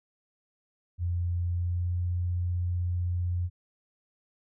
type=tone with pitch glide; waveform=sine; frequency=87.31 to 88.43 Hz; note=F2 to F2; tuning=0 to +22 cents; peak=-26 dBFS; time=0.98-3.5 s; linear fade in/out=50 ms; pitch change=+22 cents; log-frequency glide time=1.5-1.95 s; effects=none